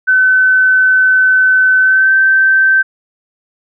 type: tone with pitch glide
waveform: sine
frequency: 1518 to 1551.7 Hz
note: F#6 to G6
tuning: +44 to -18 cents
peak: -6 dBFS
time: 0.07-2.83 s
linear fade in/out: 20 ms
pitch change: +38 cents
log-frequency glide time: 1.8-2.13 s
effects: none